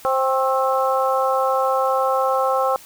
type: harmonic tone with a mistuned harmonic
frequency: 263.2 Hz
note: C4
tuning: 10 cents sharp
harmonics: 2 / 3 / 4 / 5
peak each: -20 / -22 / -23 / -24 dBFS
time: 0.05-2.76 s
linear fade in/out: 0 ms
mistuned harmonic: 4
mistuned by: +36 cents
effects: white hiss -44 dBFS RMS until 2.85 s